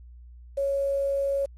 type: tone with quantisation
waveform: sine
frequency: 554.4 Hz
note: C#5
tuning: in tune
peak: -23 dBFS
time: 0.57-1.46 s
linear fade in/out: 10 ms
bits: 8
effects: added 60 Hz sine -44 dBFS peak until 1.57 s + AAC 32 kbps